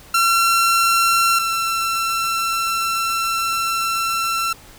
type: tone pair in turn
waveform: sawtooth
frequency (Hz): 1359 / 1346.5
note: F6 / E6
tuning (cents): -48 / +36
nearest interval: unison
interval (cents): 16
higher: first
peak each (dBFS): -10 / -15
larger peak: first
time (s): 0.14-1.39 / 1.39-4.53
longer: second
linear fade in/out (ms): 5
effects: pink hiss -44 dBFS RMS until 4.78 s